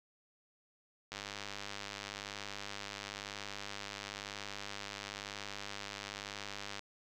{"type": "click train", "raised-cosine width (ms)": 0.2, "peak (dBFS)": -24, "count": 574, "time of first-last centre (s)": [1.12, 6.793], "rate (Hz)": 101, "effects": []}